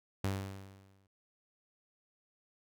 sawtooth tone with exponential decay, 97.2 Hz, G2, 14 cents flat, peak -26 dBFS, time 0.24-1.07 s, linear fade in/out 5 ms, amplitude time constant 180 ms, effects none

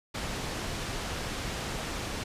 pink low-pass noise, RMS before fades -35 dBFS, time 0.14-2.24 s, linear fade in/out 10 ms, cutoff 7100 Hz, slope 12 dB/octave, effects resampled to 32000 Hz

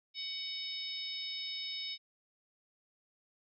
harmonic tone, 748 Hz, F#5, 19 cents sharp, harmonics 3 / 4 / 5 / 6 / 7, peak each -47 / -47 / -40 / -53 / -43 dBFS, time 0.14-1.98 s, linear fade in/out 50 ms, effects none

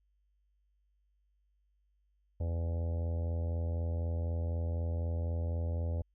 harmonic tone, 84 Hz, E2, 33 cents sharp, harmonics 1 / 2 / 3 / 4 / 5 / 6 / 7 / 8 / 9 / 10, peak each -31 / -47 / -48 / -54 / -53 / -47 / -48 / -59 / -60 / -60 dBFS, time 2.4-6.02 s, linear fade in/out 5 ms, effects added 50 Hz sine -70 dBFS peak until 6.14 s

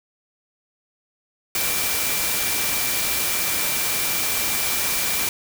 sine tone in noise, 2349 Hz, D7, in tune, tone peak -31 dBFS, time 1.55-5.29 s, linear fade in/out 2 ms, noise white, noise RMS -23 dBFS, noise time 1.55-5.29 s, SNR -11 dB, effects none

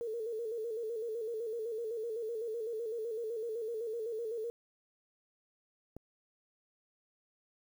sine tone with vibrato, 452.9 Hz, A#4, 50 cents flat, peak -35 dBFS, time 0.01-4.5 s, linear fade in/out 0 ms, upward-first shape square, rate 7.9 Hz, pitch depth 66 cents each way
click, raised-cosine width 2 ms, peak -32 dBFS, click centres 5.966 s
effects 10-bit

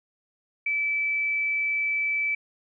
sine tone, 2311 Hz, D7, 28 cents flat, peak -23 dBFS, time 0.66-2.35 s, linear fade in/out 5 ms, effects none

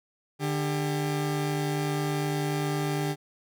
30% pulse tone pair together, 149.34 / 398.7 Hz, D3 / G4, +29 / +29 cents, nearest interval octave + perfect fourth, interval 1700 cents, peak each -25 / -29 dBFS, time 0.39-3.16 s, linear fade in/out 50 ms, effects none

